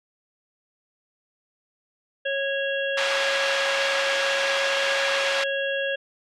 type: harmonic tone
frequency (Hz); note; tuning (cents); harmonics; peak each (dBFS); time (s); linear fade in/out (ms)
550; C#5; -14; 1 / 3 / 5 / 6; -26 / -28 / -33 / -34; 2.25-5.96; 10
type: band-pass noise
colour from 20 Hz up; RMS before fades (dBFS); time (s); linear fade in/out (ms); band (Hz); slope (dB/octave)
white; -27; 2.97-5.44; 5; 800 to 3000; 12
effects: low-pass 8000 Hz 12 dB/octave